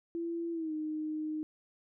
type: tone with pitch glide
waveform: sine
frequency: 336.8 to 308.8 Hz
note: E4 to D#4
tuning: +37 to -13 cents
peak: -33 dBFS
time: 0.15-1.43 s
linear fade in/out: 0 ms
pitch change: -150 cents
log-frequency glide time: 0.52-0.73 s
effects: none